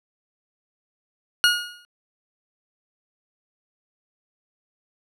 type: tone with exponential decay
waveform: 20% pulse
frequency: 1439 Hz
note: F#6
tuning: 49 cents flat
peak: -7 dBFS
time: 1.44-1.85 s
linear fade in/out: 0 ms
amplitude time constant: 87 ms
effects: low-pass 10000 Hz 12 dB/octave